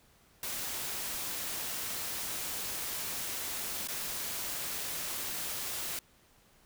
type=noise with dropouts; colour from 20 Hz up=white; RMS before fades=-37 dBFS; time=0.43-5.99 s; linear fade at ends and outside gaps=2 ms; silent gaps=3.874-3.885 s; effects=pink hiss -64 dBFS RMS until 6.65 s